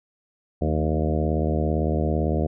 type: harmonic tone with a mistuned harmonic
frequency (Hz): 77.78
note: D#2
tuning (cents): 0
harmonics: 1 / 2 / 3 / 4 / 5 / 6 / 7 / 8 / 9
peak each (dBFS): -24 / -27 / -29 / -30 / -31 / -32 / -32 / -33 / -34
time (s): 0.61-2.47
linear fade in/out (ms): 10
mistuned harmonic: 3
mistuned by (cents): -54
effects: none